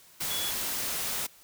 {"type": "tone in noise", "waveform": "sine", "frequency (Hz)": 3389, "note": "G#7", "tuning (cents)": 34, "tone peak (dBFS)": -33, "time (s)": [0.3, 0.51], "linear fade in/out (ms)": 10, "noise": "white", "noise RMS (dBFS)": -32, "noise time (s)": [0.2, 1.27], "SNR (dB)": -4, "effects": ["white hiss -56 dBFS RMS until 1.43 s"]}